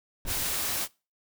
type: noise with exponential decay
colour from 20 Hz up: brown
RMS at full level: -33 dBFS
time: 0.25-0.9 s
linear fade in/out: 1 ms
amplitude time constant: 140 ms
type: noise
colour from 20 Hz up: white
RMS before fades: -30 dBFS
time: 0.26-0.88 s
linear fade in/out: 50 ms
effects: noise-tail reverb RT60 0.3 s tail -23 dB re dry